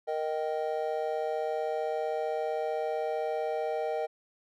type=chord; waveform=triangle; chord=Eb major; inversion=second; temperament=just; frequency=466.7 / 622.3 / 777.8 Hz; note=Bb4 / Eb5 / G5; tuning=+2 / 0 / -14 cents; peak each=-31 / -31 / -33 dBFS; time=0.07-4.07 s; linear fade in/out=20 ms; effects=none